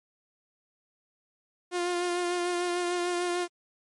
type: tone with vibrato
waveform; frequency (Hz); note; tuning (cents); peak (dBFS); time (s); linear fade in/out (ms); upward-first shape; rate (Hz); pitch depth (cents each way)
sawtooth; 352.8; F4; +18; -23; 1.71-3.48; 50; sine; 6.7; 22
effects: MP3 48 kbps